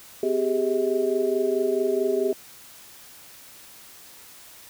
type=tone cluster; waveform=sine; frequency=254.2 / 389.3 / 413.9 / 639 Hz; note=C4 / G4 / G#4 / D#5; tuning=-50 / -12 / -6 / +46 cents; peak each=-32 / -23 / -25 / -30 dBFS; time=0.23-2.33 s; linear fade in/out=2 ms; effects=white hiss -47 dBFS RMS until 4.69 s